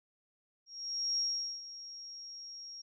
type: tone with ADSR envelope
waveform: sine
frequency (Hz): 5588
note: F8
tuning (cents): 0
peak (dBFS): -29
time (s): 0.66-2.82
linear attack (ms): 520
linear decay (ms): 430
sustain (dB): -15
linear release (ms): 10
effects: none